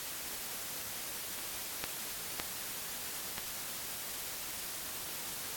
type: clicks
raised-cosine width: 0.2 ms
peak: -26 / -15 / -15 / -19 dBFS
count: 4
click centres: 1.389 / 1.84 / 2.399 / 3.381 s
effects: white hiss -41 dBFS RMS until 5.56 s + AAC 64 kbps